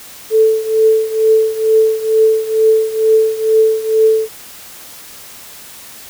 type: tone with tremolo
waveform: sine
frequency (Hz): 440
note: A4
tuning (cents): 0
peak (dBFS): -5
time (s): 0.3-4.29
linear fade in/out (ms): 50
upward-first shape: triangle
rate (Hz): 2.2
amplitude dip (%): 85
effects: white hiss -35 dBFS RMS until 6.09 s